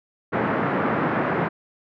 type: band-pass noise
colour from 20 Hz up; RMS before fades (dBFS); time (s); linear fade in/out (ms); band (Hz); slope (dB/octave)
pink; -23; 0.32-1.49; 20; 140 to 1800; 24
effects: none